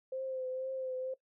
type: tone with vibrato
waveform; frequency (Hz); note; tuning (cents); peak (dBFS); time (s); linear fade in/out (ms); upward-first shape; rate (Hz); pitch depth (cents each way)
sine; 520; C5; -11; -35; 0.12-1.14; 5; triangle; 2.1; 33
effects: noise-tail reverb RT60 0.1 s tail -18 dB re dry